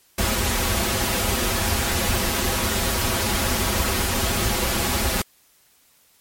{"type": "noise with comb filter", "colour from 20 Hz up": "pink", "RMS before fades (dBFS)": -22, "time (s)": [0.18, 5.22], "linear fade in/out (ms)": 5, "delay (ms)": 6.7, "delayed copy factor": -0.95, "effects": ["white hiss -58 dBFS RMS until 6.2 s", "MP3 64 kbps"]}